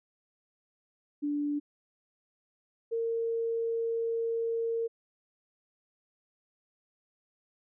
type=tone pair in turn; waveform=sine; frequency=291.7 / 458.8 Hz; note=D4 / A#4; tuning=-12 / -28 cents; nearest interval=minor sixth; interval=784 cents; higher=second; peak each=-28 dBFS; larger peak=neither; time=1.22-1.6 / 2.91-4.88 s; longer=second; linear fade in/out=20 ms; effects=none